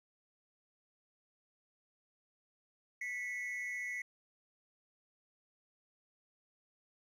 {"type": "tone pair together", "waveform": "triangle", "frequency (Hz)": [1975.5, 2189], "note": ["B6", "C#7"], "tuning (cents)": [0, -22], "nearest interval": "major second", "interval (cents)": 178, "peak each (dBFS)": [-38, -40], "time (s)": [3.01, 4.02], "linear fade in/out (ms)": 5, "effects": []}